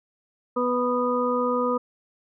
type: harmonic tone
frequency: 246.9 Hz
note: B3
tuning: in tune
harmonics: 1 / 2 / 4 / 5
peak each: -27 / -24 / -30 / -27 dBFS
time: 0.56-1.78 s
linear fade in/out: 10 ms
effects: none